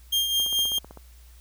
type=tone with tremolo; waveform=40% pulse; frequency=3206 Hz; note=G7; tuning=38 cents sharp; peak=-19 dBFS; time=0.12-0.79 s; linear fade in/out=10 ms; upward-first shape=triangle; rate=4.7 Hz; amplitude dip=55%
type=click train; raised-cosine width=1 ms; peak=-28 dBFS; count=10; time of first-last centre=0.4-0.973 s; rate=15.7 Hz
effects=added 60 Hz sine -47 dBFS peak until 1.4 s + white hiss -58 dBFS RMS until 1.4 s